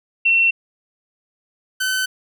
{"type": "tone pair in turn", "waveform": ["sine", "sawtooth"], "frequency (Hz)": [2711, 1521.5], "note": ["E7", "F#6"], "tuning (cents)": [48, 48], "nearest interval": "minor seventh", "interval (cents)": 1000, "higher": "first", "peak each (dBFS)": [-12, -15], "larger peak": "first", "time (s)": [[0.25, 0.51], [1.8, 2.06]], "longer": "neither", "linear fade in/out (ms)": 10, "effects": []}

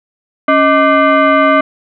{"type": "tone with frequency modulation", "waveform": "sine", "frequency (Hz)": 277.2, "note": "C#4", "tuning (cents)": 0, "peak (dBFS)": -6, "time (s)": [0.48, 1.61], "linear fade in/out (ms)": 5, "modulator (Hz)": 903, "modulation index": 1.6, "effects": []}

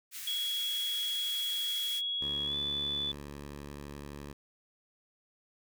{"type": "high-pass noise", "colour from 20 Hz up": "white", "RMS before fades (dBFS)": -42, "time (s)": [0.11, 2.02], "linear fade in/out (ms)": 50, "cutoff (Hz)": 1600, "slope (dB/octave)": 24}
{"type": "tone with pitch glide", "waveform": "sine", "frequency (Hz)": [3333, 3479], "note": ["G#7", "A7"], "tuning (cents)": [5, -20], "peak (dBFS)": -31, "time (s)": [0.27, 3.12], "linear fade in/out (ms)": 5, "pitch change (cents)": 75, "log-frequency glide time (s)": [2.45, 2.55]}
{"type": "tone", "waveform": "10% pulse", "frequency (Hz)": 71.8, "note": "D2", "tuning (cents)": -39, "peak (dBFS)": -34, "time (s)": [2.21, 4.33], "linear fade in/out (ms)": 5}
{"effects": []}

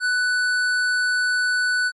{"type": "tone with tanh clipping", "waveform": "sine", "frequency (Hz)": 1489, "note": "F#6", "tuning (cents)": 11, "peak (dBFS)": -20, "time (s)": [0, 1.92], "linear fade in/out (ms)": 50, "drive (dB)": 14, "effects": ["MP3 48 kbps"]}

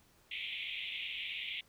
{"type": "band-pass noise", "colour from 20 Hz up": "pink", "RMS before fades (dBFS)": -41, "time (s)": [0.31, 1.61], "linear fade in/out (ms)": 5, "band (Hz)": [2100, 3600], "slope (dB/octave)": 96, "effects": ["pink hiss -67 dBFS RMS until 1.68 s"]}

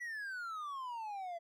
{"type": "exponential sweep", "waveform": "triangle", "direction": "down", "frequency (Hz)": [1972, 666], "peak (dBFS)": -38, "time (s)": [0, 1.39], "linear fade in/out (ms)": 20, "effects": []}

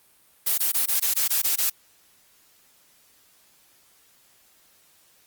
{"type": "noise bursts", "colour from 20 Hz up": "blue", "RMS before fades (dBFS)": -22, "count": 9, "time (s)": [0.46, 1.7], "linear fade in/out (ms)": 10, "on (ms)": 120, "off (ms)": 20, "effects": ["white hiss -59 dBFS RMS until 5.26 s", "Opus 32 kbps"]}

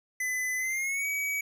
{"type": "tone with pitch glide", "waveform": "square", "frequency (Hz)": [2012, 2271], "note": ["B6", "C#7"], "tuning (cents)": [32, 41], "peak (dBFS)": -29, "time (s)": [0.2, 1.41], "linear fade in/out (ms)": 5, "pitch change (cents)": 209, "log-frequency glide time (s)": [0.57, 1.07], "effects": []}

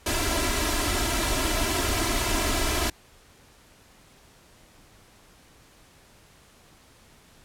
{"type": "noise with comb filter", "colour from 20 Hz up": "pink", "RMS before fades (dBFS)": -25, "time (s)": [0.06, 2.9], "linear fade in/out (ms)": 5, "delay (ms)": 3, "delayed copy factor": 1, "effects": ["pink hiss -55 dBFS RMS until 7.44 s", "low-pass 12000 Hz 12 dB/octave"]}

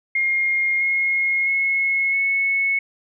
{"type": "tone with pitch steps", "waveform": "sine", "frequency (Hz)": [2132, 2154, 2177, 2200], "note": ["C7", "C7", "C#7", "C#7"], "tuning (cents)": [32, 50, -32, -14], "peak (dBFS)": -17, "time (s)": [0.15, 2.79], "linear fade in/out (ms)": 5, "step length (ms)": 660, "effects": []}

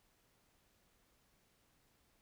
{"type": "silence", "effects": ["pink hiss -74 dBFS RMS until 2.21 s"]}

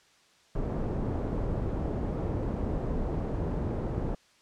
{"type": "low-pass noise", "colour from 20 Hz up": "pink", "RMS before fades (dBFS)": -31, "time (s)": [0.55, 4.15], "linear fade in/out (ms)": 5, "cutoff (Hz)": 550, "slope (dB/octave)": 12, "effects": ["white hiss -62 dBFS RMS until 4.41 s", "low-pass 6000 Hz 12 dB/octave"]}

